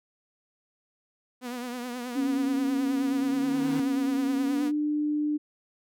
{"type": "tone with vibrato", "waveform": "sawtooth", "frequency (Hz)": 245.9, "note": "B3", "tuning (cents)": -7, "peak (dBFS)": -29, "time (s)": [1.41, 4.72], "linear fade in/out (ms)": 50, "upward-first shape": "triangle", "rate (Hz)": 9.4, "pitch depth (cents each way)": 70}
{"type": "tone with pitch glide", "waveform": "sine", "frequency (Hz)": [273.9, 298.7], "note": ["C#4", "D4"], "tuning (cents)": [-21, 29], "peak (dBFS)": -24, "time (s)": [2.15, 5.38], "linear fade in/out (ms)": 20, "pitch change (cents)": 150, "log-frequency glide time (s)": [4.42, 4.74]}
{"type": "tone with exponential growth", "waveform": "25% pulse", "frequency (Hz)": 155.56, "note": "D#3", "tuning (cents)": 0, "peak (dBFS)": -28, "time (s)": [2.69, 3.8], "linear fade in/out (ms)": 2, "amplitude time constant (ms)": 240}
{"effects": []}